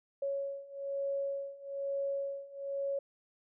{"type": "beating tone pair", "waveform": "sine", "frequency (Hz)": [554.4, 555.5], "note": ["C#5", "C#5"], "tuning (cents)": [0, 4], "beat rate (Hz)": 1.1, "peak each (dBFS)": [-38, -36], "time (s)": [0.22, 2.99], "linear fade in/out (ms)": 5, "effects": []}